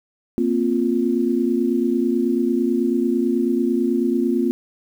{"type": "chord", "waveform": "sine", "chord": "Bb suspended second", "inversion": "none", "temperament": "just", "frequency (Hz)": [233.1, 262.2, 349.6], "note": ["Bb3", "C4", "F4"], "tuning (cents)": [0, 4, 2], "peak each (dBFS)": -21, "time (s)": [0.38, 4.51], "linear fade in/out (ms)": 0, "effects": ["8-bit"]}